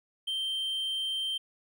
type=tone; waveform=triangle; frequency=3136 Hz; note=G7; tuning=in tune; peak=-28 dBFS; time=0.27-1.38 s; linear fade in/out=10 ms; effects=none